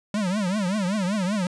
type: tone with vibrato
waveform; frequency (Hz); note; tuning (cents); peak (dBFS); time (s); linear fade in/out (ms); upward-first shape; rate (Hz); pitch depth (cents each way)
square; 196; G3; 0; -23; 0.14-1.47; 2; triangle; 5.2; 220
effects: resampled to 22050 Hz